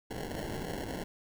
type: noise with sample-and-hold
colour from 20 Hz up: blue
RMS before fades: -38 dBFS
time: 0.1-1.04 s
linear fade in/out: 10 ms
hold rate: 1225 Hz
effects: none